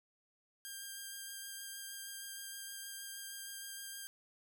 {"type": "tone with vibrato", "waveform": "5% pulse", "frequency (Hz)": 1600, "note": "G6", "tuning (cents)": 35, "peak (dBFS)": -34, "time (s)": [0.65, 4.07], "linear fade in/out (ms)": 0, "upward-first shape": "sine", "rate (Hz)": 6.4, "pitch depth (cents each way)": 10, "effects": []}